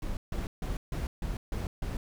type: noise bursts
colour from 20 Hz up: brown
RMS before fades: -33 dBFS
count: 7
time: 0.02-1.97 s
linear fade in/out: 2 ms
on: 150 ms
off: 150 ms
effects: none